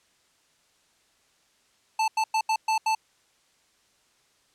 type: tone bursts at uneven times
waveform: square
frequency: 880 Hz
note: A5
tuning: in tune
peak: -22 dBFS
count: 6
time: 1.99-2.08 / 2.17-2.24 / 2.34-2.41 / 2.49-2.56 / 2.68-2.78 / 2.86-2.95 s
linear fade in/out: 5 ms
effects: white hiss -65 dBFS RMS until 4.54 s + low-pass 8000 Hz 12 dB/octave